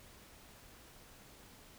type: silence
effects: pink hiss -58 dBFS RMS until 1.78 s